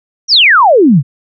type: exponential sweep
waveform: sine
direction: down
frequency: 5920 to 121.9 Hz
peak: -3 dBFS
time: 0.28-1.03 s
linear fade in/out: 50 ms
effects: none